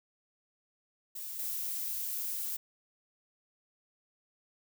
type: noise with level steps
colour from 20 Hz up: violet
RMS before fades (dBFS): -41 / -36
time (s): 1.15-2.57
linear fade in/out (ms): 10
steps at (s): 1.39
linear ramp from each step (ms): 2
effects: none